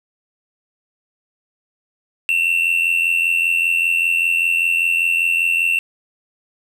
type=tone with amplitude modulation; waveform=triangle; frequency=2700 Hz; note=E7; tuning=41 cents sharp; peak=-10 dBFS; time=2.29-5.79 s; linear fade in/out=0 ms; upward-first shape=sine; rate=85.1 Hz; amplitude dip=65%; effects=none